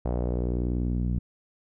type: tone with low-pass filter sweep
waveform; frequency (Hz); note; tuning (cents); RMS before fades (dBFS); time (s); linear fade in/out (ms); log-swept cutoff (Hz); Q
sawtooth; 60.7; B1; -29; -27; 0.05-1.19; 5; 690 to 180; 1.9
effects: none